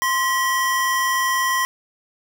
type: tone pair together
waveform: square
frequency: 1046.2 / 1932 Hz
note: C6 / B6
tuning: -1 / -39 cents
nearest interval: major seventh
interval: 1062 cents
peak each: -21 / -22 dBFS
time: 0.02-1.65 s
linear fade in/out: 0 ms
effects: none